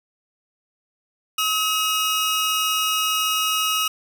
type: tone pair together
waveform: sawtooth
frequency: 1276.7 / 2868 Hz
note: D#6 / F7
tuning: +44 / +45 cents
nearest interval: octave + major second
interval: 1401 cents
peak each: -19 / -19 dBFS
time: 1.38-3.88 s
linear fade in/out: 5 ms
effects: none